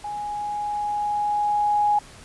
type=tone with level ramp; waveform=sine; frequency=830.6 Hz; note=G#5; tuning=in tune; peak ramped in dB=-28 to -16 dBFS; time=0.04-1.99 s; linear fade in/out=5 ms; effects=pink hiss -46 dBFS RMS until 2.24 s + resampled to 24000 Hz